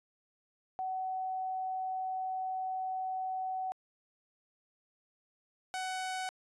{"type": "tone pair in turn", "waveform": ["sine", "sawtooth"], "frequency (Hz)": [752, 747.7], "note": ["F#5", "F#5"], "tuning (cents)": [28, 18], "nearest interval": "unison", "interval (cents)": 10, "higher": "first", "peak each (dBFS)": [-33, -31], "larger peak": "second", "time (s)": [[0.79, 3.72], [5.74, 6.29]], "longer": "first", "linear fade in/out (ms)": 0, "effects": ["resampled to 24000 Hz"]}